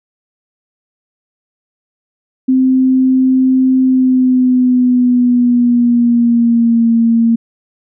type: tone with pitch glide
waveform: sine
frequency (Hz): 259.8 to 230.1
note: C4 to A#3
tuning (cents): -12 to -22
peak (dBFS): -7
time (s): 2.48-7.36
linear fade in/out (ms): 10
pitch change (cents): -210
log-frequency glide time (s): 3.82-6.9
effects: none